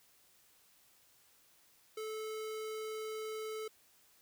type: tone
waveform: square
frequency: 435.2 Hz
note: A4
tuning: 19 cents flat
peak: -40 dBFS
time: 1.97-3.68 s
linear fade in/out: 5 ms
effects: white hiss -67 dBFS RMS until 4.21 s